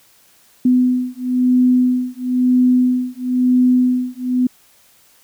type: beating tone pair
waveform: sine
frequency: 250.7 / 251.7 Hz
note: B3 / B3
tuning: +26 / +33 cents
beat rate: 1 Hz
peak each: -15 dBFS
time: 0.65-4.47 s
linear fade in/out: 5 ms
effects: white hiss -52 dBFS RMS until 5.23 s